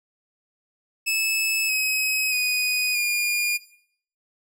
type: tone with pitch steps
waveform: sawtooth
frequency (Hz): 2608 / 2545 / 2484 / 2425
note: E7 / D#7 / D#7 / D#7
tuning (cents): -19 / +39 / -3 / -45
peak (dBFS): -18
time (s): 1.06-3.58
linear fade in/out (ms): 20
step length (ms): 630
effects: noise-tail reverb RT60 0.6 s tail -17 dB re dry